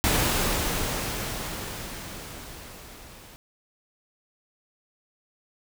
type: noise with level ramp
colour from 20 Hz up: pink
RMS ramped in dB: -22 to -48 dBFS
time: 0.04-3.36 s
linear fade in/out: 0 ms
effects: none